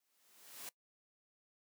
white noise with exponential growth, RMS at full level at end -45 dBFS, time 0-0.69 s, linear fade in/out 2 ms, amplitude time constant 150 ms, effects noise-tail reverb RT60 0.1 s tail -21 dB re dry + high-pass 200 Hz 12 dB/octave

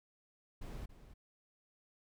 brown noise with echo, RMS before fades -44 dBFS, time 0.61-0.86 s, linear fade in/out 10 ms, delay 280 ms, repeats 1, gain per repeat -12 dB, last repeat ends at 1.14 s, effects none

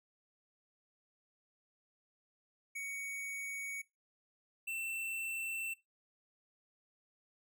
square tone pair in turn, 2238 / 2683 Hz, C#7 / E7, +16 / +30 cents, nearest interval minor third, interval 314 cents, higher second, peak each -40 / -38 dBFS, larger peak second, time 2.75-3.82 / 4.67-5.74 s, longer neither, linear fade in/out 10 ms, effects noise-tail reverb RT60 0.2 s tail -20 dB re dry

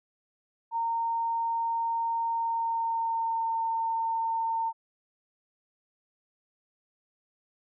sine tone with pitch glide, 920 to 907.9 Hz, A#5 to A#5, -23 to -46 cents, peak -26 dBFS, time 0.71-4.73 s, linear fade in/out 50 ms, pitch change -23 cents, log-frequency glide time 2.32-3.57 s, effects none

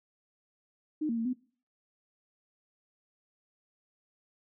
sine tone with pitch steps, 306.2 / 231.7 / 227.9 / 252.5 Hz, D#4 / A#3 / A#3 / B3, -28 / -10 / -39 / +39 cents, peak -28 dBFS, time 1.01-1.334 s, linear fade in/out 10 ms, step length 81 ms, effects noise-tail reverb RT60 0.4 s tail -19 dB re dry

